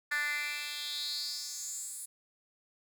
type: tone with high-pass filter sweep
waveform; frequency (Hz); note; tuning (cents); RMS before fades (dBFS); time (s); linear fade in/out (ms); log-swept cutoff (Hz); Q
10% pulse; 293.9; D4; +1; -37; 0.11-2.06; 10; 1700 to 9600; 4.9
effects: none